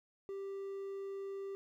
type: tone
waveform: triangle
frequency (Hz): 392.6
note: G4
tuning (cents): +3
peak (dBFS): -38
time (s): 0.29-1.55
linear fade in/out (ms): 0
effects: 13-bit